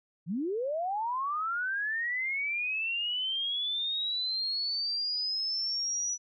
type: linear sweep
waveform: sine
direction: up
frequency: 146.2 to 5920 Hz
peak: -29 dBFS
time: 0.26-6.18 s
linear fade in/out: 50 ms
effects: none